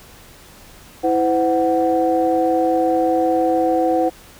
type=tone cluster; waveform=sine; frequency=327.5 / 511 / 742 Hz; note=E4 / C5 / F#5; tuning=-11 / -41 / +5 cents; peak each=-18 dBFS; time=1.03-4.1 s; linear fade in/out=20 ms; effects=tanh soft clip ceiling -6 dBFS + pink hiss -44 dBFS RMS until 4.39 s